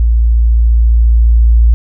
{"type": "tone with level ramp", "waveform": "sine", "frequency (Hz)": 57.2, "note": "A#1", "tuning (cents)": -32, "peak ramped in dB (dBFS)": [-6, -3], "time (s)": [0, 1.74], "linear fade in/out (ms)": 0, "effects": []}